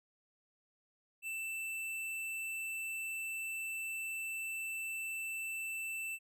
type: tone with tanh clipping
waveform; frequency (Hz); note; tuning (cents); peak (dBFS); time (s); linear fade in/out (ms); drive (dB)
sine; 2661; E7; +16; -39; 1.22-6.19; 50; 18
effects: none